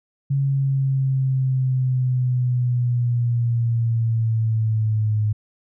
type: linear sweep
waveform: sine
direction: down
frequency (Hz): 138.59 to 106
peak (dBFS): -17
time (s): 0.3-5.33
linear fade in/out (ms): 10
effects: none